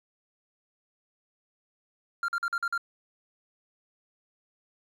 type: tone bursts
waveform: triangle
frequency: 1389 Hz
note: F6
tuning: 10 cents flat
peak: -24 dBFS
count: 6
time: 2.23-2.778 s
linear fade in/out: 2 ms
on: 53 ms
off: 46 ms
effects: none